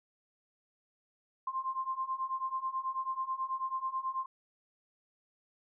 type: beating tone pair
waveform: sine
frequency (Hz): 1046.5 / 1055.7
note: C6 / C6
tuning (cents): 0 / +15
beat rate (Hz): 9.2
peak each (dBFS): -37 / -35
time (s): 1.47-4.26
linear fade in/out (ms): 5
effects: none